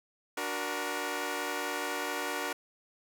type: chord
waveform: 10% pulse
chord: D augmented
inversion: none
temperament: equal with one note detuned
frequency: 293.7 / 370 / 472.9 Hz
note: D4 / F#4 / A#4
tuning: 0 / 0 / +25 cents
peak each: -29 / -29 / -28 dBFS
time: 0.37-2.53 s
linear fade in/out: 5 ms
effects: none